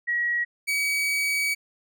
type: tone pair in turn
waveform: sine / 40% pulse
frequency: 1910 / 2271 Hz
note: A#6 / C#7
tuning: +42 / +41 cents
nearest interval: minor third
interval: 299 cents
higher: second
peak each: -22 dBFS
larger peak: neither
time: 0.07-0.45 / 0.67-1.55 s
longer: second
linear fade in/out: 20 ms
effects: none